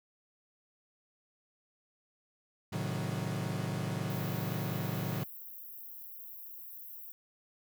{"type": "chord", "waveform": "40% pulse", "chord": "A diminished seventh", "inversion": "none", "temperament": "equal with one note detuned", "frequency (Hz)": [110, 133.95, 155.56, 185], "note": ["A2", "C3", "Eb3", "Gb3"], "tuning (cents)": [0, 41, 0, 0], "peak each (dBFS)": -38, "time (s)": [2.72, 5.24], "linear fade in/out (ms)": 10}
{"type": "high-pass noise", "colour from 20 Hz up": "white", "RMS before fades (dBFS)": -47, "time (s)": [4.1, 7.12], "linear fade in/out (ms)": 0, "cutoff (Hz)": 12000, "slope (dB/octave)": 96}
{"effects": []}